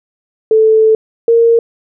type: tone pair in turn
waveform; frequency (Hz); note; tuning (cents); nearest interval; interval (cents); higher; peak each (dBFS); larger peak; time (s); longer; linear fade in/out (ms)
sine; 439.2 / 462.8; A4 / A#4; -3 / -13; minor second; 90; second; -5; neither; 0.51-0.95 / 1.28-1.59; first; 2
effects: none